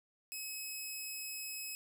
10% pulse tone, 2562 Hz, E7, 50 cents flat, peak -32 dBFS, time 0.32-1.75 s, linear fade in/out 0 ms, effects 11-bit

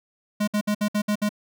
square tone bursts, 208.6 Hz, G#3, 8 cents sharp, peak -21 dBFS, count 7, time 0.4-1.292 s, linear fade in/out 10 ms, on 76 ms, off 60 ms, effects none

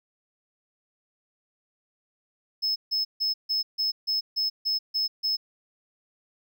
triangle tone bursts, 5200 Hz, E8, 24 cents flat, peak -22 dBFS, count 10, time 2.62-5.37 s, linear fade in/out 20 ms, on 140 ms, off 150 ms, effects none

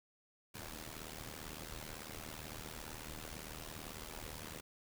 pink noise with amplitude modulation, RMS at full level -44 dBFS, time 0.54-4.61 s, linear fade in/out 10 ms, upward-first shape sine, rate 77.9 Hz, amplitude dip 85%, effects none

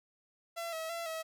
sawtooth tone with vibrato, 659.3 Hz, E5, in tune, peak -33 dBFS, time 0.56-1.23 s, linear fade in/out 20 ms, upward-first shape square, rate 3 Hz, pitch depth 40 cents each way, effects none

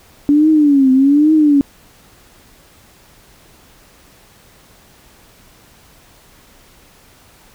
sine tone with vibrato, 285.6 Hz, D4, 48 cents flat, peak -7 dBFS, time 0.29-1.61 s, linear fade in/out 0 ms, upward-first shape triangle, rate 1.2 Hz, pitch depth 180 cents each way, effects pink hiss -47 dBFS RMS until 7.54 s

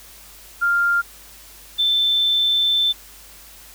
sine tone pair in turn, 1397 / 3539 Hz, F6 / A7, 0 / +9 cents, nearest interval octave + major third, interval 1609 cents, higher second, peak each -15 dBFS, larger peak neither, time 0.61-1.02 / 1.78-2.93 s, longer second, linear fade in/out 20 ms, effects added 50 Hz sine -50 dBFS peak until 3.74 s + white hiss -44 dBFS RMS until 3.74 s

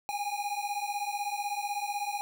square beating tone pair, 810 / 826 Hz, G#5 / G#5, -43 / -10 cents, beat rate 16 Hz, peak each -35 / -35 dBFS, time 0.09-2.21 s, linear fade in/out 0 ms, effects none

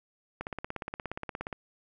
click train, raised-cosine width 0.5 ms, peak -20 dBFS, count 20, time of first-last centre 0.41-1.528 s, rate 17 Hz, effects none

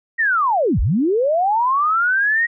sine linear two-way sweep, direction down then up, 1904 to 38.52 to 1904 Hz, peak -14 dBFS, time 0.18-2.47 s, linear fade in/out 20 ms, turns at 0.8 s, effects none

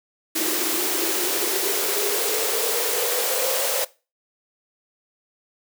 white noise with high-pass filter sweep, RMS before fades -23 dBFS, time 0.35-3.85 s, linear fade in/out 10 ms, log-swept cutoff 320 to 540 Hz, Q 9.3, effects noise-tail reverb RT60 0.3 s tail -20 dB re dry

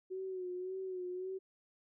sine tone with vibrato, 370 Hz, F#4, in tune, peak -38 dBFS, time 0.1-1.39 s, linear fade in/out 20 ms, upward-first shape sine, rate 1.8 Hz, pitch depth 49 cents each way, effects none

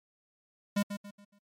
square tone with echo, 203 Hz, G#3, 39 cents flat, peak -26 dBFS, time 0.76-0.83 s, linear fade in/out 10 ms, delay 140 ms, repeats 4, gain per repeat -9 dB, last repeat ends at 1.39 s, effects MP3 64 kbps

